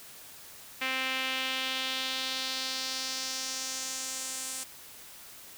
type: tone with band-pass filter sweep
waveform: sawtooth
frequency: 261.6 Hz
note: C4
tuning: in tune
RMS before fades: -34 dBFS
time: 0.81-4.64 s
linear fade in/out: 10 ms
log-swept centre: 2400 to 8500 Hz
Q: 2.2
effects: white hiss -49 dBFS RMS until 5.57 s